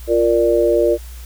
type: chord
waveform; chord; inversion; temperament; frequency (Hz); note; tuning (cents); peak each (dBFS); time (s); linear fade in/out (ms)
sine; Bb major; second; equal; 349.2 / 466.2 / 587.3; F4 / Bb4 / D5; 0 / 0 / 0; -16; 0.07-0.98; 50
effects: added 60 Hz sine -31 dBFS peak until 1.25 s + white hiss -43 dBFS RMS until 1.25 s